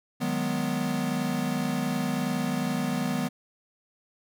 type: chord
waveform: square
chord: G# minor seventh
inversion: second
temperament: equal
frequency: 155.56 / 185 / 207.7 / 246.9 Hz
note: D#3 / F#3 / G#3 / B3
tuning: 0 / 0 / 0 / 0 cents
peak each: -34 / -33 / -34 / -30 dBFS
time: 0.2-3.29 s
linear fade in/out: 20 ms
effects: none